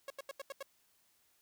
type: tone bursts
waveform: sawtooth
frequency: 550 Hz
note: C#5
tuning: 14 cents flat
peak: -37 dBFS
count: 6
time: 0.08-0.627 s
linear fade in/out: 2 ms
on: 22 ms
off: 83 ms
effects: white hiss -72 dBFS RMS until 1.41 s